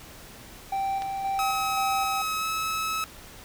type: tone with tremolo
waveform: triangle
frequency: 781 Hz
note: G5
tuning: 7 cents flat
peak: -23 dBFS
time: 0.72-2.22 s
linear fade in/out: 5 ms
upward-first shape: square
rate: 1.9 Hz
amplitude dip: 35%
type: clicks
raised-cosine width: 0.2 ms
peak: -20 / -28 dBFS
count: 2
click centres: 1.021 / 1.025 s
type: tone with pitch glide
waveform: sawtooth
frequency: 1280 to 1294.1 Hz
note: D#6 to E6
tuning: +49 to -32 cents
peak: -23 dBFS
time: 1.39-3.04 s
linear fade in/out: 0 ms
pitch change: +19 cents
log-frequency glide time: 2.38-2.45 s
effects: pink hiss -46 dBFS RMS until 3.44 s